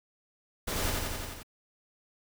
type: noise with echo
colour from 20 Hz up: pink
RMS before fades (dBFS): -33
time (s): 0.67-0.91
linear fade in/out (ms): 10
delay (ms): 87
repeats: 6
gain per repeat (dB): -2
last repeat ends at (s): 1.432
effects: none